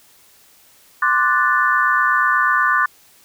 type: chord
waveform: sine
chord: D dominant seventh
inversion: third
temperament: equal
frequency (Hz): 1046.5 / 1174.7 / 1480 / 1760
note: C6 / D6 / F#6 / A6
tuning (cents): 0 / 0 / 0 / 0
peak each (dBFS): -21 / -18 / -18 / -19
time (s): 1.02-2.86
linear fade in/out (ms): 5
effects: white hiss -51 dBFS RMS until 3.24 s